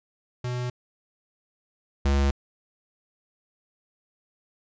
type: tone pair in turn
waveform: square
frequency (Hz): 123.8 / 69.48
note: B2 / C#2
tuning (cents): +5 / +5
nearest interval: minor seventh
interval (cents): 1000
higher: first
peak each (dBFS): -28 / -20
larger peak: second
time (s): 0.44-0.7 / 2.05-2.31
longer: neither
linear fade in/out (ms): 5
effects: resampled to 16000 Hz